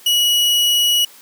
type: tone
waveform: 40% pulse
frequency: 2919 Hz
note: F#7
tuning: 24 cents flat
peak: -12 dBFS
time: 0.06-1.05 s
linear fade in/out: 5 ms
effects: white hiss -44 dBFS RMS until 1.21 s + high-pass 200 Hz 12 dB/octave